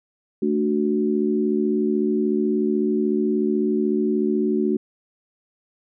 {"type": "chord", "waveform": "sine", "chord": "D major", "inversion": "second", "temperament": "equal", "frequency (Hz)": [220, 293.7, 370], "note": ["A3", "D4", "F#4"], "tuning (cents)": [0, 0, 0], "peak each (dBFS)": [-22, -24, -22], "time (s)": [0.42, 4.77], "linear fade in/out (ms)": 5, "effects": []}